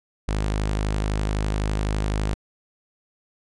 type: tone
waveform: sawtooth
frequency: 51.91 Hz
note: G#1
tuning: in tune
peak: -18 dBFS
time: 0.28-2.34 s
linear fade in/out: 0 ms
effects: resampled to 22050 Hz